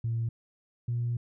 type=tone pair in turn; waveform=sine; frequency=115 / 119.28 Hz; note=A#2 / A#2; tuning=-23 / +40 cents; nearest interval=minor second; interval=63 cents; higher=second; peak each=-26 dBFS; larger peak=neither; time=0.04-0.29 / 0.88-1.17 s; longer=second; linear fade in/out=5 ms; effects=tanh soft clip ceiling -23 dBFS